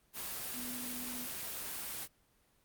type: tone in noise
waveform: sine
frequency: 246.9 Hz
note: B3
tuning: in tune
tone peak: -44 dBFS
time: 0.52-1.28 s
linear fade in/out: 50 ms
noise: white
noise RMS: -41 dBFS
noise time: 0.13-2.08 s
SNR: -6 dB
effects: pink hiss -71 dBFS RMS until 2.64 s + Opus 24 kbps